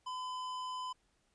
triangle tone with hard clipping, 1012 Hz, B5, 42 cents sharp, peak -40 dBFS, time 0.06-0.93 s, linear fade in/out 10 ms, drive 16 dB, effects pink hiss -75 dBFS RMS until 1.34 s + resampled to 22050 Hz

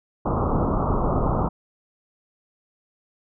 pink low-pass noise, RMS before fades -22 dBFS, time 0.25-1.49 s, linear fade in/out 10 ms, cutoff 1300 Hz, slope 96 dB/octave, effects none

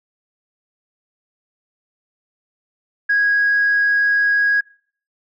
sine tone, 1651 Hz, G#6, 11 cents flat, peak -12 dBFS, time 3.09-4.61 s, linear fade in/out 10 ms, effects noise-tail reverb RT60 0.5 s tail -23 dB re dry + tanh soft clip ceiling -9 dBFS

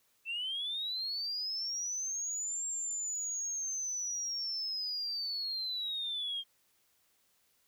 sine linear two-way sweep, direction up then down, 2637 to 7459 to 3192 Hz, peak -33 dBFS, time 0.25-6.44 s, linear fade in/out 50 ms, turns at 2.66 s, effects tanh soft clip ceiling -29 dBFS + white hiss -72 dBFS RMS until 7.67 s

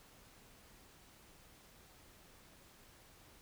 silence, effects pink hiss -62 dBFS RMS until 3.41 s

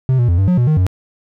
triangle tone with pitch steps, 130.3 / 120.7 / 86.2 / 96.5 / 180.1 / 121.9 / 154.6 / 91.8 Hz, C3 / B2 / F2 / G2 / F#3 / B2 / D#3 / F#2, -7 / -39 / -22 / -27 / -46 / -22 / -11 / -13 cents, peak -8 dBFS, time 0.09-0.866 s, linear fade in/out 0 ms, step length 97 ms, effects none

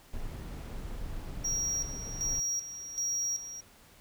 brown noise, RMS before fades -39 dBFS, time 0.13-2.4 s, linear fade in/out 5 ms
triangle tone with tremolo, 5670 Hz, F8, 25 cents sharp, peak -28 dBFS, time 1.44-3.61 s, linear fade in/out 10 ms, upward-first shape square, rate 1.3 Hz, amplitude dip 70%
effects pink hiss -58 dBFS RMS until 4 s

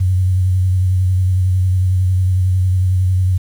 sine tone with vibrato, 92.5 Hz, F#2, in tune, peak -11 dBFS, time 0-3.38 s, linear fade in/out 10 ms, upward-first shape sine, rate 11 Hz, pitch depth 34 cents each way, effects 7-bit

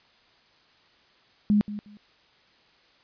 sine tone with echo, 207.7 Hz, G#3, in tune, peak -17 dBFS, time 1.5-1.61 s, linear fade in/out 0 ms, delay 180 ms, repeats 2, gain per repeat -14 dB, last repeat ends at 1.97 s, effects white hiss -60 dBFS RMS until 3.03 s + resampled to 11025 Hz

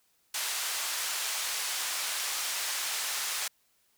white band-pass noise, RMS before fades -33 dBFS, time 0.34-3.48 s, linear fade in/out 5 ms, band 860 to 9100 Hz, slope 12 dB/octave, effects white hiss -70 dBFS RMS until 3.97 s

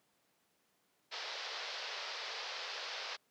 white band-pass noise, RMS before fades -43 dBFS, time 1.11-3.17 s, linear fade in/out 20 ms, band 430 to 5200 Hz, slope 48 dB/octave, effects pink hiss -75 dBFS RMS until 3.3 s + high-pass 200 Hz 12 dB/octave

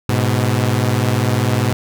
sawtooth tone pair together, 104.92 / 125 Hz, G#2 / B2, +18 / +21 cents, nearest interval minor third, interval 303 cents, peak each -13 dBFS, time 0.09-1.73 s, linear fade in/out 0 ms, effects none

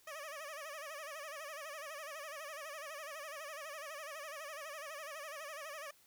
15% pulse tone with vibrato, 600 Hz, D5, 37 cents sharp, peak -38 dBFS, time 0.07-5.91 s, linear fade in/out 5 ms, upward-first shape sine, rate 12 Hz, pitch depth 130 cents each way, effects white hiss -67 dBFS RMS until 6.06 s

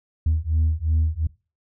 sine beating tone pair, 77.78 / 80.58 Hz, D#2 / E2, 0 / -39 cents, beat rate 2.8 Hz, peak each -20 dBFS, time 0.26-1.27 s, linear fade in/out 5 ms, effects noise-tail reverb RT60 0.3 s tail -21 dB re dry + tanh soft clip ceiling -14 dBFS

